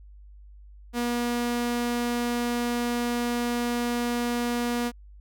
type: tone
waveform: sawtooth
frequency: 240 Hz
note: B3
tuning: 49 cents flat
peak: -21 dBFS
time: 0.93-4.92 s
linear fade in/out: 50 ms
effects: added 50 Hz sine -45 dBFS peak until 5.2 s